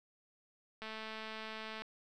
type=click train; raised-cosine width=0.3 ms; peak=-29 dBFS; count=220; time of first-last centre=0.82-1.82 s; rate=219 Hz; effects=none